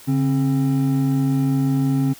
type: tone pair together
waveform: triangle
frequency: 141.44 / 267 Hz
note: C#3 / C4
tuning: +35 / +35 cents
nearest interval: major seventh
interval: 1100 cents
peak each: -17 dBFS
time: 0.07-2.14 s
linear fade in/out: 20 ms
effects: white hiss -44 dBFS RMS until 2.19 s